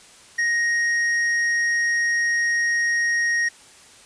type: tone with hard clipping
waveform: sine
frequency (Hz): 1873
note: A#6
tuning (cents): +8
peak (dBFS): -20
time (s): 0.38-3.49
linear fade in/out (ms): 10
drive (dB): 6
effects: white hiss -48 dBFS RMS until 4.05 s + resampled to 22050 Hz